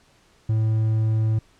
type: tone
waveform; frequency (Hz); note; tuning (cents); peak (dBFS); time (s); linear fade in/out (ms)
triangle; 110; A2; 0; -16; 0.49-1.39; 5
effects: pink hiss -58 dBFS RMS until 1.59 s + low-pass 8000 Hz 12 dB/octave